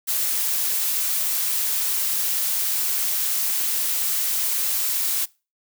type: noise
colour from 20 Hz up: blue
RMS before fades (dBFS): -23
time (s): 0.07-5.26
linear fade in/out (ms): 20
effects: noise-tail reverb RT60 0.3 s tail -23 dB re dry